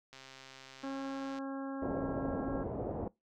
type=click train; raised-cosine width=0.2 ms; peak=-34 dBFS; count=168; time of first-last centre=0.13-1.386 s; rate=133 Hz
type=harmonic tone; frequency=271.7 Hz; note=C#4; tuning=35 cents flat; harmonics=1 / 2 / 3 / 4 / 5 / 6; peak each=-38 / -44 / -48 / -50 / -52 / -54 dBFS; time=0.83-2.64 s; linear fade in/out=10 ms
type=low-pass noise; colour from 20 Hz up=white; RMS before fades=-38 dBFS; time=1.82-3.08 s; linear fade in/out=2 ms; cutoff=640 Hz; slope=24 dB/octave
effects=noise-tail reverb RT60 0.2 s tail -23 dB re dry